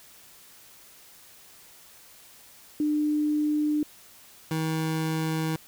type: tone pair in turn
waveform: sine / 25% pulse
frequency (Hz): 299.9 / 159.25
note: D4 / D#3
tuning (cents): +36 / +41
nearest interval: major seventh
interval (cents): 1095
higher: first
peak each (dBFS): -22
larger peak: neither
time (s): 2.8-3.83 / 4.51-5.56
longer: second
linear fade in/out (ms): 2
effects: white hiss -52 dBFS RMS until 5.67 s